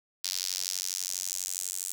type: tone with high-pass filter sweep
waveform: sawtooth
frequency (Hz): 92.2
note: F#2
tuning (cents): -6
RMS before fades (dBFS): -34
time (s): 0.24-1.92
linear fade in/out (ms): 0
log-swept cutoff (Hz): 4800 to 7800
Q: 2.4
effects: none